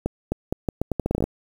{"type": "accelerating click train", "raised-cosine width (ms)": 2, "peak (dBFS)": -9, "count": 14, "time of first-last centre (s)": [0.06, 1.24], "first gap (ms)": 260, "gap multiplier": 0.79, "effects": ["7-bit"]}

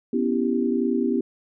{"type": "chord", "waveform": "sine", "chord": "C# half-diminished seventh", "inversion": "third", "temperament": "equal", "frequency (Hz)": [246.9, 277.2, 329.6, 392], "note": ["B3", "C#4", "E4", "G4"], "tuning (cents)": [0, 0, 0, 0], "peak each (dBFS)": [-23, -27, -27, -26], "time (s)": [0.13, 1.21], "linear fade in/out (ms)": 5, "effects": []}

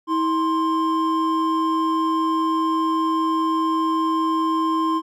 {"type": "tone pair together", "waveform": "triangle", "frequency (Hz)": [322, 1051], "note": ["E4", "C6"], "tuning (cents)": [-41, 7], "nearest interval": "octave + minor sixth", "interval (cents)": 2048, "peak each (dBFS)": -19, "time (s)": [0.07, 5.02], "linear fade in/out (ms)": 50, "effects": []}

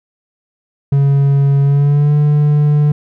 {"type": "tone with pitch glide", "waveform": "triangle", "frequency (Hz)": [139.6, 147.9], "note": ["C#3", "D3"], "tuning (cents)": [13, 13], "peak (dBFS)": -6, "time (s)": [0.92, 2.92], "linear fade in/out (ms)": 5, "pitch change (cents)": 100, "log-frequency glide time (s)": [1.62, 2.14], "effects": []}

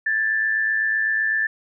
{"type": "tone pair together", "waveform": "sine", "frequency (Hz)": [1652.1, 1760], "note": ["G#6", "A6"], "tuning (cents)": [-10, 0], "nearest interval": "minor second", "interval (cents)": 110, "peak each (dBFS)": [-27, -19], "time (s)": [0.06, 1.47], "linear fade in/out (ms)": 5, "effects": []}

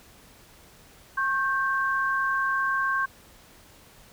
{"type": "tone pair together", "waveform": "sine", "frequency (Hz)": [1087.4, 1568], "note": ["C#6", "G6"], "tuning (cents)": [-34, 0], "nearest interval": "tritone", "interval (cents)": 634, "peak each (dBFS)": [-26, -25], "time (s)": [1.17, 3.06], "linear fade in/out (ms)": 10, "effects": ["pink hiss -53 dBFS RMS until 4.12 s"]}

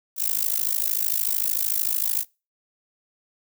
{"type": "noise with amplitude modulation", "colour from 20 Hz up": "violet", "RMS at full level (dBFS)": -20, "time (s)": [0.16, 2.25], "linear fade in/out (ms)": 50, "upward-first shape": "sine", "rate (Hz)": 53.3, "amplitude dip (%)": 100, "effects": ["noise-tail reverb RT60 0.3 s tail -25 dB re dry"]}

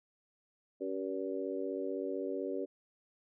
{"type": "harmonic tone with a mistuned harmonic", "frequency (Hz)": 95.8, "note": "G2", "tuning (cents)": -39, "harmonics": [3, 4, 5, 6], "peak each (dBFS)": [-40, -38, -40, -42], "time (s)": [0.8, 2.66], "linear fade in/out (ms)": 20, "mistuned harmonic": 3, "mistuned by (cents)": -45, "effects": []}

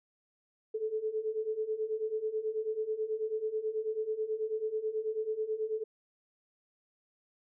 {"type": "beating tone pair", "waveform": "sine", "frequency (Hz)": [430, 439.2], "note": ["A4", "A4"], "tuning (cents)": [-40, -3], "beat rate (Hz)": 9.2, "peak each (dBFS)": [-36, -33], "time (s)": [0.74, 5.84], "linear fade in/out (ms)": 10, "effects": []}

